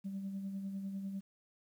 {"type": "tone with tremolo", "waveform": "sine", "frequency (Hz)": 195.2, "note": "G3", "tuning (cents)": -7, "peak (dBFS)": -35, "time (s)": [0.04, 1.21], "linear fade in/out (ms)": 20, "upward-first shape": "sine", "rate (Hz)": 10, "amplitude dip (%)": 45, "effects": ["tanh soft clip ceiling -34 dBFS", "11-bit"]}